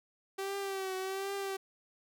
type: tone with vibrato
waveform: sawtooth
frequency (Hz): 386.3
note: G4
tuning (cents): -25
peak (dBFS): -31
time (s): 0.38-1.57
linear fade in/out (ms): 10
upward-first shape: triangle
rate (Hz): 1.3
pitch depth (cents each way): 54
effects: none